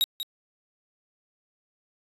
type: tone with echo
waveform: 45% pulse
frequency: 3799 Hz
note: A#7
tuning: 32 cents sharp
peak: -20 dBFS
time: 0.01-0.04 s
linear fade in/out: 0 ms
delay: 190 ms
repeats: 1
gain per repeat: -10 dB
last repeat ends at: 0.23 s
effects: resampled to 32000 Hz